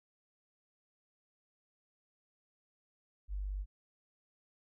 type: tone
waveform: sine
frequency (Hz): 49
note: G1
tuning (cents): 0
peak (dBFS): -35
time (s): 3.28-3.66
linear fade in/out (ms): 50
effects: none